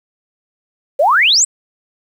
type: exponential sweep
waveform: sine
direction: up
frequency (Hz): 523.3 to 8300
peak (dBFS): -8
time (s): 0.99-1.45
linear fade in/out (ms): 10
effects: 7-bit